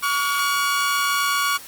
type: tone pair together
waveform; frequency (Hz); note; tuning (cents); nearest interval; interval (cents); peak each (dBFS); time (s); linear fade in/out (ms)
sawtooth; 1130.4 / 1430; C#6 / F6; +34 / +41; major third; 407; -17 / -20; 0.02-1.58; 20
effects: white hiss -40 dBFS RMS until 1.67 s + Opus 24 kbps